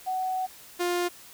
sine / sawtooth tone pair in turn, 747 / 352.5 Hz, F#5 / F4, +16 / +16 cents, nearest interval octave + minor second, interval 1300 cents, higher first, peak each -26 / -21 dBFS, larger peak second, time 0.06-0.47 / 0.79-1.09 s, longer first, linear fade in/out 20 ms, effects white hiss -49 dBFS RMS until 1.33 s

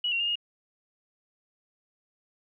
sine tone with pitch steps, 2921 / 2750 / 2827 / 2857 Hz, F#7 / F7 / F7 / F7, -23 / -27 / +20 / +39 cents, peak -25 dBFS, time 0.04-0.356 s, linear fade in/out 5 ms, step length 79 ms, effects none

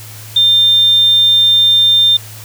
sine tone, 3600 Hz, A7, 39 cents sharp, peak -6 dBFS, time 0.36-2.17 s, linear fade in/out 5 ms, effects added 108 Hz sine -32 dBFS peak until 2.44 s + white hiss -34 dBFS RMS until 2.44 s

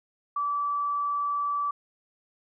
sine tone, 1156 Hz, D6, 28 cents flat, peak -25 dBFS, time 0.36-1.71 s, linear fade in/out 5 ms, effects none

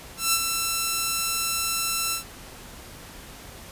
5% pulse tone with ADSR envelope, 1340 Hz, E6, 28 cents sharp, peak -6 dBFS, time 0.17-2.24 s, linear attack 160 ms, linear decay 52 ms, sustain -6 dB, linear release 110 ms, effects pink hiss -43 dBFS RMS until 3.71 s + resampled to 32000 Hz

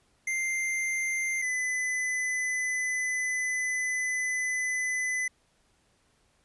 square tone pair in turn, 2093 / 2009 Hz, C7 / B6, 0 / +29 cents, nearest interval minor second, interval 71 cents, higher first, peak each -28 dBFS, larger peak neither, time 0.27-1.42 / 1.42-5.28 s, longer second, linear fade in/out 5 ms, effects pink hiss -68 dBFS RMS until 6.44 s + resampled to 24000 Hz

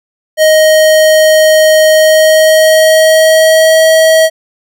square tone with pitch glide, 625 to 640.3 Hz, D#5 to D#5, +8 to +49 cents, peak -4 dBFS, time 0.37-4.3 s, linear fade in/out 50 ms, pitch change +41 cents, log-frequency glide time 1.89-3.83 s, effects none

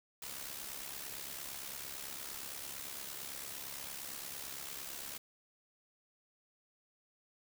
white noise with amplitude modulation, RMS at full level -42 dBFS, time 0.22-5.18 s, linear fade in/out 5 ms, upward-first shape sine, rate 68.8 Hz, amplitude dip 60%, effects none

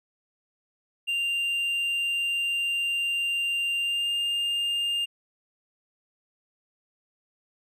triangle tone with pitch glide, 2787 to 2808 Hz, F7 to F7, -4 to +9 cents, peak -23 dBFS, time 1.07-5.06 s, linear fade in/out 20 ms, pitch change +13 cents, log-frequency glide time 3.79-4.09 s, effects none

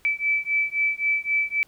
sine beating tone pair, 2310 / 2313.8 Hz, D7 / D7, -29 / -26 cents, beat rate 3.8 Hz, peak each -24 dBFS, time 0.05-1.63 s, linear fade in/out 0 ms, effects pink hiss -59 dBFS RMS until 1.67 s

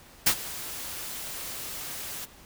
white noise with ADSR envelope, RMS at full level -19 dBFS, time 0.26-2.26 s, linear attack 10 ms, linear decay 74 ms, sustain -18 dB, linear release 19 ms, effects pink hiss -52 dBFS RMS until 2.45 s

